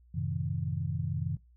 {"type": "chord", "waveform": "sine", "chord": "F# diminished seventh", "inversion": "none", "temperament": "just", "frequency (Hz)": [92.5, 111, 133.2, 159.84], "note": ["F#2", "A2", "C3", "Eb3"], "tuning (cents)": [0, 16, 31, 47], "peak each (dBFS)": [-35, -39, -34, -35], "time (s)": [0.14, 1.37], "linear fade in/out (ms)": 10, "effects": ["noise-tail reverb RT60 0.2 s tail -21 dB re dry", "added 60 Hz sine -57 dBFS peak until 1.56 s"]}